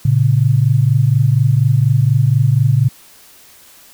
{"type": "tone pair together", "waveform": "sine", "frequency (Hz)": [114.43, 138.59], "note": ["A#2", "C#3"], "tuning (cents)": [-32, 0], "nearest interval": "minor third", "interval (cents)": 332, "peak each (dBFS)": -12, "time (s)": [0.05, 2.89], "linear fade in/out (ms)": 5, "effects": ["white hiss -44 dBFS RMS until 3.93 s"]}